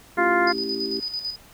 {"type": "harmonic tone", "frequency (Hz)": 349.3, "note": "F4", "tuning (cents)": 0, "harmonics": [1, 2, 3, 4, 5, 6], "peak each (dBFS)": [-23, -23, -25, -24, -26, -29], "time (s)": [0.17, 0.53], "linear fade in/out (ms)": 20}
{"type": "chord", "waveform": "sine", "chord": "A dominant seventh", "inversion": "none", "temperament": "equal", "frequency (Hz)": [220, 277.2, 329.6, 392], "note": ["A3", "C#4", "E4", "G4"], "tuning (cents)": [0, 0, 0, 0], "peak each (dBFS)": [-35, -34, -34, -29], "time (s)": [0.17, 1], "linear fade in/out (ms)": 5}
{"type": "tone with tremolo", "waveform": "sine", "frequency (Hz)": 4978, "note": "D#8", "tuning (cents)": 0, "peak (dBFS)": -25, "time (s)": [0.47, 1.36], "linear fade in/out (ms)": 5, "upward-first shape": "square", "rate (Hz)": 9, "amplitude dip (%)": 60}
{"effects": ["pink hiss -50 dBFS RMS until 1.53 s"]}